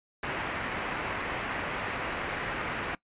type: low-pass noise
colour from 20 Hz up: white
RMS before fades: -34 dBFS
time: 0.23-2.95 s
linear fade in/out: 2 ms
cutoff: 2300 Hz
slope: 24 dB/octave
effects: noise-tail reverb RT60 0.1 s tail -21 dB re dry + resampled to 8000 Hz